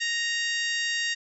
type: harmonic tone with a mistuned harmonic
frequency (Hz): 932.3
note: A#5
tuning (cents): 0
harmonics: 2 / 3 / 4 / 5 / 6 / 7 / 8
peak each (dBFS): -28 / -32 / -34 / -36 / -38 / -39 / -40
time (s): 0-1.15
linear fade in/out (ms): 20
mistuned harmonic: 7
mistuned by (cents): +15
effects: none